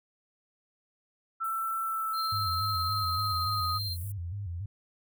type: tone with pitch glide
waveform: sine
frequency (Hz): 1334 to 1251.9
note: E6 to D#6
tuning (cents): +20 to +10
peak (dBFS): -29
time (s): 1.4-3.79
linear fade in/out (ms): 20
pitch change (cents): -110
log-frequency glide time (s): 1.81-3.58
type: high-pass noise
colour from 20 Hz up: pink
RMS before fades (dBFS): -46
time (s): 1.44-4.12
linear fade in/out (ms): 5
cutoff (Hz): 9300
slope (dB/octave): 48
type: tone with tremolo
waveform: triangle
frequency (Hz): 4163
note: C8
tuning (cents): -10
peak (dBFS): -31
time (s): 2.13-3.97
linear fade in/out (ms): 50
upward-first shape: sine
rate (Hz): 18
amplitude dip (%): 30
type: tone with vibrato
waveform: sine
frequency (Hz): 93.2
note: F#2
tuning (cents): +13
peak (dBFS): -33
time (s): 2.32-4.66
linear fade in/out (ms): 5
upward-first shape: square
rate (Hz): 3.5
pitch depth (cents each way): 140
effects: none